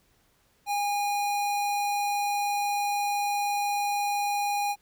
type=tone; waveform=square; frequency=817 Hz; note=G#5; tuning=29 cents flat; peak=-26 dBFS; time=0.66-4.76 s; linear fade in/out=50 ms; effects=pink hiss -66 dBFS RMS until 4.81 s